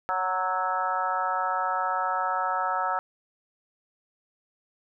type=harmonic tone with a mistuned harmonic; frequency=185 Hz; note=F#3; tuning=in tune; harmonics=3 / 4 / 5 / 6 / 7 / 8 / 9; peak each=-36 / -30 / -30 / -40 / -28 / -40 / -38 dBFS; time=0.09-2.99 s; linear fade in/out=0 ms; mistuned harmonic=7; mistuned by=+17 cents; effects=none